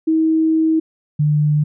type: tone pair in turn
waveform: sine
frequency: 319.4 / 149.48 Hz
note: D#4 / D3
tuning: +45 / +31 cents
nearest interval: octave + minor second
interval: 1314 cents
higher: first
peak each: -12 dBFS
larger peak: neither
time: 0.07-0.8 / 1.19-1.64 s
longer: first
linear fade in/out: 10 ms
effects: none